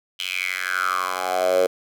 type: tone with high-pass filter sweep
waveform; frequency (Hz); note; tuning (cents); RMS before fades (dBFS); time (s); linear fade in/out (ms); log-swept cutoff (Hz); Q
10% pulse; 92; F#2; -9; -23; 0.19-1.67; 10; 3000 to 490; 6.8
effects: none